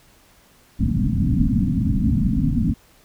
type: low-pass noise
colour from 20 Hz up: white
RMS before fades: -19 dBFS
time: 0.79-2.74 s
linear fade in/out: 10 ms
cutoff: 270 Hz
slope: 96 dB/octave
effects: pink hiss -54 dBFS RMS until 3.04 s